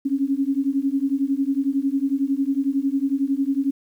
sine beating tone pair, 269.2 / 280.2 Hz, C4 / C#4, +49 / +19 cents, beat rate 11 Hz, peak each -22 / -22 dBFS, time 0.05-3.71 s, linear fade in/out 10 ms, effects 9-bit

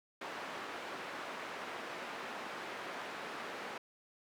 white band-pass noise, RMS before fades -44 dBFS, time 0.21-3.78 s, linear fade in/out 5 ms, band 260 to 1700 Hz, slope 12 dB/octave, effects none

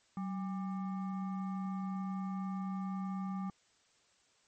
sine tone with frequency modulation, 190 Hz, F#3, 46 cents sharp, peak -35 dBFS, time 0.17-3.5 s, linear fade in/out 2 ms, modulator 996 Hz, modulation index 0.49, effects white hiss -70 dBFS RMS until 4.47 s + MP3 32 kbps

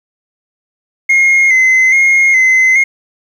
sine tone with vibrato, 2097 Hz, C7, 3 cents sharp, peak -3 dBFS, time 1.09-2.84 s, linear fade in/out 10 ms, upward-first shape square, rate 1.2 Hz, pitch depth 38 cents each way, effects tanh soft clip ceiling -5 dBFS + 7-bit

